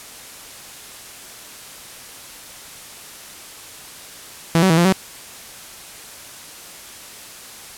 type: tone with pitch steps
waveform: sawtooth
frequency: 165.8 / 189.3 / 162.6 / 172.6 / 189.7 Hz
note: E3 / F#3 / E3 / F3 / F#3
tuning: +10 / +40 / -23 / -20 / +43 cents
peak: -8 dBFS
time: 4.55-4.925 s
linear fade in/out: 0 ms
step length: 75 ms
effects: white hiss -38 dBFS RMS until 7.77 s + low-pass 12000 Hz 12 dB/octave